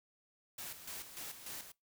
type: noise with tremolo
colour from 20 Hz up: white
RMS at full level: -45 dBFS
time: 0.58-1.72 s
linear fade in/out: 5 ms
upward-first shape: square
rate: 3.4 Hz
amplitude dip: 60%
effects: noise-tail reverb RT60 0.2 s tail -23 dB re dry